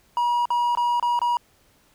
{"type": "tone with dropouts", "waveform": "triangle", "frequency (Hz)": 960, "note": "B5", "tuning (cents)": -49, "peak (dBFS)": -17, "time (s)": [0.17, 1.37], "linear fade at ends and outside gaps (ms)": 1, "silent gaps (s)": [[0.455, 0.504], [0.751, 0.773], [0.998, 1.026], [1.191, 1.216]], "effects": ["pink hiss -60 dBFS RMS until 1.94 s"]}